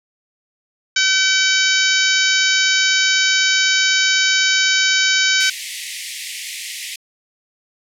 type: harmonic tone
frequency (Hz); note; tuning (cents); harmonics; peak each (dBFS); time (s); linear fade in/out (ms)
764; G5; -45; 2 / 3 / 4 / 5 / 6 / 7 / 8 / 9; -18 / -20 / -21 / -22 / -23 / -23 / -24 / -25; 0.96-5.5; 5
type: high-pass noise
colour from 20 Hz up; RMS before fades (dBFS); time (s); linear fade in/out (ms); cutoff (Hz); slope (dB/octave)
pink; -28; 5.4-6.96; 5; 1900; 96
effects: low-pass 11000 Hz 12 dB/octave